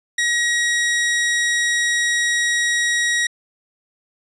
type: tone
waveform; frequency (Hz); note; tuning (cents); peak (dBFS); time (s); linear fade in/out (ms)
sawtooth; 1900; A#6; +33; -13; 0.18-3.27; 5
effects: resampled to 22050 Hz